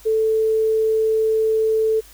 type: tone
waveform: sine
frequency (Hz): 440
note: A4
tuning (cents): 0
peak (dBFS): -15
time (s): 0.05-2.01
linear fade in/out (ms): 20
effects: added 50 Hz sine -47 dBFS peak until 2.13 s + white hiss -47 dBFS RMS until 2.13 s